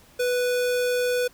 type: tone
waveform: square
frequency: 493.9 Hz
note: B4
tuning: in tune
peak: -22 dBFS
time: 0.19-1.28 s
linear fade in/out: 10 ms
effects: pink hiss -54 dBFS RMS until 1.33 s